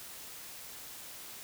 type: silence
effects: white hiss -47 dBFS RMS until 1.43 s